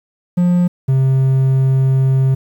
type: tone pair in turn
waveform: triangle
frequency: 177.1 / 132.77 Hz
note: F3 / C3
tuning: +24 / +26 cents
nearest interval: perfect fourth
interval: 498 cents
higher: first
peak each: -8 dBFS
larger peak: neither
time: 0.37-0.68 / 0.88-2.35 s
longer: second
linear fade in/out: 10 ms
effects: 8-bit